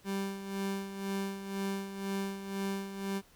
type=tone with tremolo; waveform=30% pulse; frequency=196 Hz; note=G3; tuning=in tune; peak=-29 dBFS; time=0.04-3.22 s; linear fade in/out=50 ms; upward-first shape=sine; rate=2 Hz; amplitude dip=65%; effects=pink hiss -62 dBFS RMS until 3.35 s